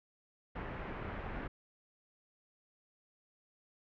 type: low-pass noise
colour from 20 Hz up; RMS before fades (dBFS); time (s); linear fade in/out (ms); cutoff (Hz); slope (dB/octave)
pink; -42; 0.55-1.48; 10; 2200; 24
effects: none